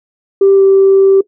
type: tone with pitch glide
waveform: sine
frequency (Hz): 392 to 388.6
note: G4 to G4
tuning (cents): 0 to -15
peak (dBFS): -3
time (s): 0.41-1.21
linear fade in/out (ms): 5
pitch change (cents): -15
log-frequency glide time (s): 0.55-0.62
effects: noise-tail reverb RT60 0.1 s tail -18 dB re dry + tanh soft clip ceiling 0 dBFS